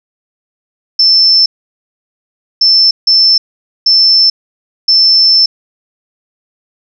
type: tone bursts at uneven times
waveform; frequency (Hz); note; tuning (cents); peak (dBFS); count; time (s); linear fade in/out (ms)
sine; 5310; E8; +12; -4; 5; 0.99-1.46 / 2.61-2.91 / 3.07-3.38 / 3.86-4.3 / 4.88-5.46; 5
effects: none